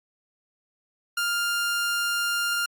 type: tone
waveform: sawtooth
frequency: 1400 Hz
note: F6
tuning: 4 cents sharp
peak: -20 dBFS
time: 1.17-2.66 s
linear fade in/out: 5 ms
effects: AAC 64 kbps